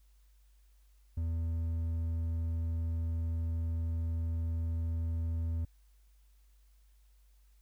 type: tone with hard clipping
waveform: triangle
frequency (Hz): 82.41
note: E2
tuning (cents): 0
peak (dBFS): -32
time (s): 1.17-5.65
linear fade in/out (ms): 5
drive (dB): 7
effects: added 50 Hz sine -60 dBFS peak until 7.61 s + white hiss -75 dBFS RMS until 7.61 s